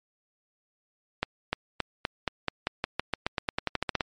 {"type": "accelerating click train", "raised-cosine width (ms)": 0.3, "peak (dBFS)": -10, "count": 20, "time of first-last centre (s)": [1.23, 4.008], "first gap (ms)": 300, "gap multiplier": 0.91, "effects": ["MP3 48 kbps"]}